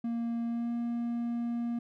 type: tone with pitch glide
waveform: triangle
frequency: 233.1 to 236.1 Hz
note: A#3 to A#3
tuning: 0 to +22 cents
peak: -28 dBFS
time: 0.04-1.79 s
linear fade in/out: 5 ms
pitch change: +22 cents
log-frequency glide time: 0.46-0.72 s
effects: none